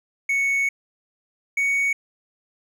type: tone pair in turn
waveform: triangle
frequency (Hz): 2217 / 2232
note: C#7 / C#7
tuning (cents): 0 / +11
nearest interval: unison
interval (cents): 11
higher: second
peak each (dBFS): -17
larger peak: neither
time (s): 0.29-0.69 / 1.57-1.93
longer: first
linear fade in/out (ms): 5
effects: none